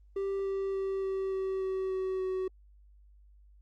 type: tone with pitch steps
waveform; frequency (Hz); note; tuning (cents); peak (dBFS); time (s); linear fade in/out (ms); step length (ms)
triangle; 392 / 389.5 / 387.1 / 384.6 / 382.2 / 379.7 / 377.3 / 374.9; G4 / G4 / G4 / G4 / G4 / F#4 / F#4 / F#4; 0 / -11 / -22 / -33 / -44 / +45 / +34 / +23; -28; 0.16-2.48; 5; 290
effects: added 50 Hz sine -55 dBFS peak until 3.61 s + Opus 32 kbps